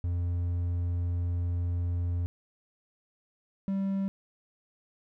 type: tone pair in turn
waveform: triangle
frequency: 87.31 / 194.82 Hz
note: F2 / G3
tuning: 0 / -10 cents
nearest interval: octave + major second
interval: 1390 cents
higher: second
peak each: -25 dBFS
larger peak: neither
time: 0.04-2.26 / 3.68-4.08 s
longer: first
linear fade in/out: 0 ms
effects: none